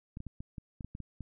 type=clicks; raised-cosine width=5 ms; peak=-29 dBFS; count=10; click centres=0.171 / 0.204 / 0.267 / 0.405 / 0.582 / 0.808 / 0.846 / 0.951 / 1.003 / 1.207 s; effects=none